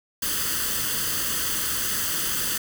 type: noise with comb filter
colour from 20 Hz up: white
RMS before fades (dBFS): -26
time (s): 0.22-2.58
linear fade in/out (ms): 5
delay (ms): 0.64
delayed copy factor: +0.7
effects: none